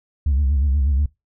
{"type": "tone with vibrato", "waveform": "sine", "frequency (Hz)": 69.8, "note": "C#2", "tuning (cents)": 13, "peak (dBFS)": -13, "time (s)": [0.26, 1.06], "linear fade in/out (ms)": 5, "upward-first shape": "sine", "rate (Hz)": 8.3, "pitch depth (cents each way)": 120, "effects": ["noise-tail reverb RT60 0.2 s tail -24 dB re dry", "tanh soft clip ceiling -13 dBFS"]}